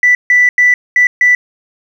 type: tone bursts at uneven times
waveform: sine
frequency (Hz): 1975.5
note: B6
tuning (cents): 0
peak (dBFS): -4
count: 5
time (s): 0.03-0.15 / 0.3-0.49 / 0.58-0.74 / 0.96-1.07 / 1.21-1.35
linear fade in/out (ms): 2
effects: tanh soft clip ceiling -1 dBFS + 7-bit